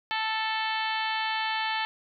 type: harmonic tone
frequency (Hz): 440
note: A4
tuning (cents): 0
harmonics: 2 / 3 / 4 / 5 / 6 / 7 / 8 / 9 / 10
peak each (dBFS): -30 / -38 / -33 / -37 / -37 / -36 / -40 / -43 / -42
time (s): 0.11-1.85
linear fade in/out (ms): 0
effects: none